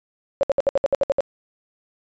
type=tone bursts; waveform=sine; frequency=554.4 Hz; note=C#5; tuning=in tune; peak=-14 dBFS; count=10; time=0.41-1.206 s; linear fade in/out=0 ms; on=22 ms; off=64 ms; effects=resampled to 16000 Hz